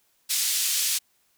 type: band-pass noise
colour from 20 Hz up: white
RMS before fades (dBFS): -25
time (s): 0.29-0.99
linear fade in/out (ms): 20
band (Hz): 3300 to 10000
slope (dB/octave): 12
effects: white hiss -67 dBFS RMS until 1.37 s